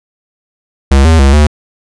square tone with pitch steps, 68.3 / 80.8 / 68.4 / 74.6 Hz, C#2 / E2 / C#2 / D2, -25 / -34 / -23 / +28 cents, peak -4 dBFS, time 0.91-1.47 s, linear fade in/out 5 ms, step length 140 ms, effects resampled to 22050 Hz

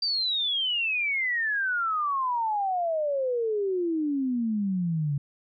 sine exponential sweep, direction down, 4723 to 138.59 Hz, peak -24 dBFS, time 0.02-5.18 s, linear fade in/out 5 ms, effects none

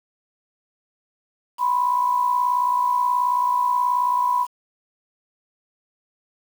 sine tone pair together, 985.4 / 1044 Hz, B5 / C6, -4 / -4 cents, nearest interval minor second, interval 100 cents, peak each -18 / -25 dBFS, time 1.58-4.47 s, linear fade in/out 50 ms, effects 7-bit

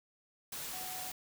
sine tone in noise, 742 Hz, F#5, 5 cents sharp, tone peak -46 dBFS, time 0.73-1.11 s, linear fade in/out 5 ms, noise white, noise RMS -42 dBFS, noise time 0.52-1.12 s, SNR -7 dB, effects none

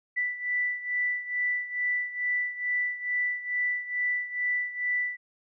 sine beating tone pair, 1975.5 / 1977.8 Hz, B6 / B6, 0 / +2 cents, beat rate 2.3 Hz, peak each -28 / -32 dBFS, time 0.16-5.17 s, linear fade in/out 20 ms, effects none

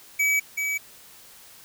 square tone with echo, 2283 Hz, D7, 50 cents flat, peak -20 dBFS, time 0.19-0.4 s, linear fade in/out 10 ms, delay 380 ms, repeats 1, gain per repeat -5 dB, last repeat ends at 0.78 s, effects white hiss -49 dBFS RMS until 1.64 s

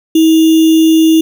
sine tone with sample-and-hold, 321.2 Hz, E4, 45 cents flat, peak -4 dBFS, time 0.15-1.21 s, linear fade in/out 5 ms, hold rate 3150 Hz, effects none

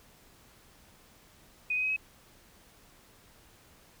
sine tone with pitch steps, 2489 / 2511 / 2533 / 2555 Hz, D#7 / D#7 / D#7 / D#7, 0 / +15 / +30 / +45 cents, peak -27 dBFS, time 1.7-1.964 s, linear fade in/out 5 ms, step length 66 ms, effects pink hiss -59 dBFS RMS until 4 s

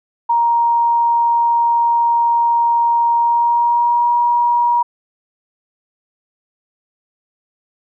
sine tone with pitch glide, 938 to 954.9 Hz, A#5 to A#5, +11 to +41 cents, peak -11 dBFS, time 0.29-4.83 s, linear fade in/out 10 ms, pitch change +30 cents, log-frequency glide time 3.17-4.11 s, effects none

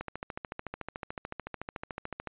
click train, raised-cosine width 0.5 ms, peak -21 dBFS, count 32, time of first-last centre 0.01-2.273 s, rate 13.7 Hz, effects resampled to 8000 Hz

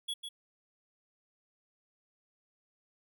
square tone with echo, 3366 Hz, G#7, 23 cents sharp, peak -34 dBFS, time 0.08-0.14 s, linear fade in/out 10 ms, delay 150 ms, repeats 1, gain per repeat -6 dB, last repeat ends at 0.29 s, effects none

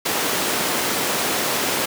pink high-pass noise, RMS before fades -22 dBFS, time 0.05-1.86 s, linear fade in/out 10 ms, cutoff 270 Hz, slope 12 dB/octave, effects none

